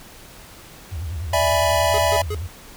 sine tone with vibrato, 83.1 Hz, E2, 15 cents sharp, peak -25 dBFS, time 0.91-2.48 s, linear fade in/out 20 ms, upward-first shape sine, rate 10 Hz, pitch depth 220 cents each way
square chord, E dominant seventh, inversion third, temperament equal, 587.3 / 659.3 / 830.6 / 987.8 Hz, D5 / E5 / G#5 / B5, 0 / 0 / 0 / 0 cents, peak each -23 / -21 / -25 / -24 dBFS, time 1.33-2.22 s, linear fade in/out 5 ms
square tone bursts, 421.3 Hz, G#4, 25 cents sharp, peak -26 dBFS, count 3, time 1.94-2.346 s, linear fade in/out 0 ms, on 42 ms, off 140 ms
effects pink hiss -43 dBFS RMS until 2.76 s

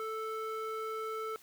square tone with band-pass filter, 440 Hz, A4, in tune, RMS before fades -38 dBFS, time 0-1.36 s, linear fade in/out 0 ms, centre 980 Hz, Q 5.1, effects white hiss -59 dBFS RMS until 1.42 s

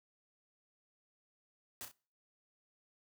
white noise with echo, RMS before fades -45 dBFS, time 1.81-1.85 s, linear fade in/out 0 ms, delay 32 ms, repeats 2, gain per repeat -7 dB, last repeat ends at 1.914 s, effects noise-tail reverb RT60 0.4 s tail -23 dB re dry

